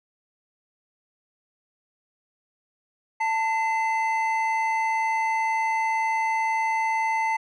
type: tone pair together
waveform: triangle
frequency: 889 / 2051 Hz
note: A5 / C7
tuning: +18 / -35 cents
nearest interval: octave + major second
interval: 1447 cents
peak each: -21 / -26 dBFS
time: 3.2-7.37 s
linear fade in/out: 10 ms
effects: resampled to 22050 Hz